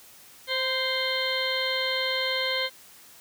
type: harmonic tone with a mistuned harmonic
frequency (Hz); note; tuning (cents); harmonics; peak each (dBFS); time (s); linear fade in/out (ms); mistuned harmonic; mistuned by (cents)
523.3; C5; 0; 1 / 2 / 3 / 4 / 6 / 7 / 8; -31 / -36 / -35 / -30 / -31 / -36 / -32; 0.47-2.7; 50; 2; -34
effects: white hiss -51 dBFS RMS until 3.2 s + high-pass 60 Hz 12 dB/octave